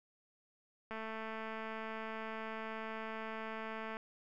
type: click train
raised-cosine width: 0.5 ms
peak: -29 dBFS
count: 677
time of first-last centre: 0.91-3.969 s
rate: 221 Hz
effects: none